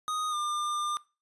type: tone with pitch glide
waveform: square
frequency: 1244.5 to 1200.7 Hz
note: D#6 to D6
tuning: 0 to +38 cents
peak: -30 dBFS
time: 0.08-0.97 s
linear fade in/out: 0 ms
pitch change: -62 cents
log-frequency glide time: 0.3-0.35 s
effects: noise-tail reverb RT60 0.3 s tail -20 dB re dry + resampled to 24000 Hz